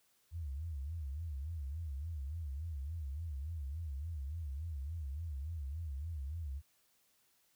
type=tone with vibrato; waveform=sine; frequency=75.3 Hz; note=D2; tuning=44 cents sharp; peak=-38 dBFS; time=0.31-6.62 s; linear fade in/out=50 ms; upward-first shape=sine; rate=3.5 Hz; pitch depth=210 cents each way; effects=white hiss -73 dBFS RMS until 7.55 s